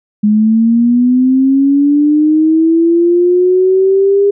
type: linear sweep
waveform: sine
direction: up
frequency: 207.7 to 405 Hz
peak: -6 dBFS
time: 0.23-4.31 s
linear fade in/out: 10 ms
effects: none